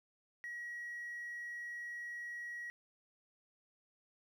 triangle tone, 1910 Hz, A#6, 42 cents sharp, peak -39 dBFS, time 0.44-2.7 s, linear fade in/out 0 ms, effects tanh soft clip ceiling -38 dBFS + 13-bit

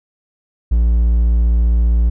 triangle tone, 57.6 Hz, A#1, 20 cents flat, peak -8 dBFS, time 0.71-2.1 s, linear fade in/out 10 ms, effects none

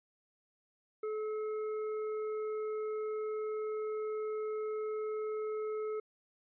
sine tone with hard clipping, 430.3 Hz, A4, 39 cents flat, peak -36 dBFS, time 1.03-6 s, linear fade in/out 5 ms, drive 7 dB, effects resampled to 8000 Hz

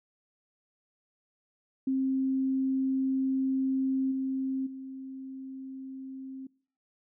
sine tone with level steps, 265.2 Hz, C4, 23 cents sharp, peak -25 / -28 / -38 dBFS, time 1.87-6.47 s, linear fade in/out 5 ms, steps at 4.11 / 4.66 s, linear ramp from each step 10 ms, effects noise-tail reverb RT60 0.5 s tail -24 dB re dry

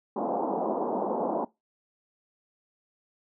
white band-pass noise, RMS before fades -29 dBFS, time 0.16-1.45 s, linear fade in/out 5 ms, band 200 to 920 Hz, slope 48 dB/octave, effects noise-tail reverb RT60 0.2 s tail -21 dB re dry

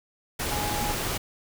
sine tone in noise, 830.6 Hz, G#5, in tune, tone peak -31 dBFS, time 0.51-0.93 s, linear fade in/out 10 ms, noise pink, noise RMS -29 dBFS, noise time 0.39-1.18 s, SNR -5 dB, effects none

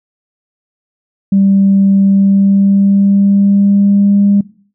sine tone with pitch glide, 196 to 201.2 Hz, G3 to G3, 0 to +45 cents, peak -5 dBFS, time 1.32-4.41 s, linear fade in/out 5 ms, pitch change +45 cents, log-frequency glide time 2.04-4.18 s, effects noise-tail reverb RT60 0.5 s tail -21 dB re dry + tanh soft clip ceiling -1 dBFS

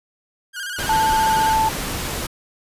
sawtooth tone with vibrato, 1529 Hz, G6, 44 cents flat, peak -23 dBFS, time 0.53-1.57 s, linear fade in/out 50 ms, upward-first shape square, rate 15 Hz, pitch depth 77 cents each way
pink noise, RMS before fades -26 dBFS, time 0.78-2.27 s, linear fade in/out 10 ms
sine tone, 880 Hz, A5, in tune, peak -15 dBFS, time 0.89-1.69 s, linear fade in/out 5 ms
effects resampled to 32000 Hz

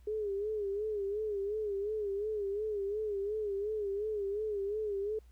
sine tone with vibrato, 413.1 Hz, G#4, 9 cents flat, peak -32 dBFS, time 0.07-5.19 s, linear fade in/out 5 ms, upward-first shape sine, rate 2.8 Hz, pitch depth 90 cents each way, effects added 60 Hz sine -55 dBFS peak until 5.31 s + pink hiss -72 dBFS RMS until 5.31 s

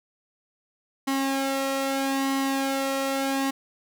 sawtooth tone with flanger, 271.2 Hz, C#4, 38 cents flat, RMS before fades -26 dBFS, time 1.07-3.51 s, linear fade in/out 10 ms, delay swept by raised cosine 0.99 to 1.57 ms, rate 0.79 Hz, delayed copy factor +0.6, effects none

